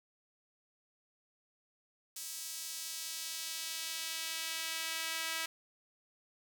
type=tone with high-pass filter sweep; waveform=sawtooth; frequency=324.8 Hz; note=E4; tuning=26 cents flat; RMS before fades=-40 dBFS; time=2.16-5.46 s; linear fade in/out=5 ms; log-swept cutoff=6600 to 1900 Hz; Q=0.86; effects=none